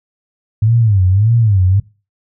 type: tone with vibrato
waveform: sine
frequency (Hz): 103.83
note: G#2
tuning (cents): 0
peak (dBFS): -8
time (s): 0.62-1.8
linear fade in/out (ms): 5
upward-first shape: sine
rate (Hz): 1.7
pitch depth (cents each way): 220
effects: noise-tail reverb RT60 0.3 s tail -20 dB re dry